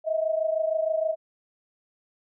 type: tone pair together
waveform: sine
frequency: 632.9 / 659.3 Hz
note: D#5 / E5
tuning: +29 / 0 cents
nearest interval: minor second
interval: 71 cents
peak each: -24 / -28 dBFS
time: 0.04-1.16 s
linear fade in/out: 50 ms
effects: none